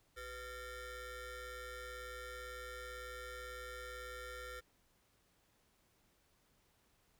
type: ring-modulated tone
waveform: 25% pulse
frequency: 440 Hz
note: A4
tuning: in tune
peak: -39 dBFS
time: 0.16-4.61 s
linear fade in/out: 20 ms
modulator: 939 Hz
effects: pink hiss -74 dBFS RMS until 7.19 s